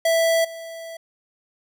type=tone with level steps; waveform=square; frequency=659.3 Hz; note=E5; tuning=in tune; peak=-17 / -34 dBFS; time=0.05-0.97 s; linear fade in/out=5 ms; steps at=0.44 s; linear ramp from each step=10 ms; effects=none